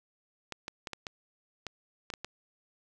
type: clicks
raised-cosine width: 0.2 ms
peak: -20 dBFS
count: 9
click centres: 0.523 / 0.681 / 0.872 / 0.933 / 1.068 / 1.667 / 2.102 / 2.138 / 2.246 s
effects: none